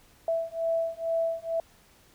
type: beating tone pair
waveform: sine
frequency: 659.3 / 661.5 Hz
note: E5 / E5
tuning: 0 / +6 cents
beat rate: 2.2 Hz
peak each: -29 dBFS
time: 0.28-1.6 s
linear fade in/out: 2 ms
effects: pink hiss -59 dBFS RMS until 2.14 s